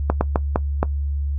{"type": "slowing click train", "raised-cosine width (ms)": 1, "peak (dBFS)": -3, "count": 5, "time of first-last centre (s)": [0.1, 0.83], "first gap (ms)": 110, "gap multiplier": 1.35, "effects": ["noise-tail reverb RT60 0.1 s tail -18 dB re dry", "added 71 Hz sine -20 dBFS peak until 1.38 s"]}